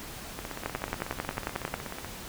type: two click trains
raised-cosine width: 0.5 ms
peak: -14 / -21 dBFS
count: 13 / 28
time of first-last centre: 0.66-1.741 / 0.39-2.046 s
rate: 11.1 / 16.3 Hz
effects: pink hiss -42 dBFS RMS until 2.28 s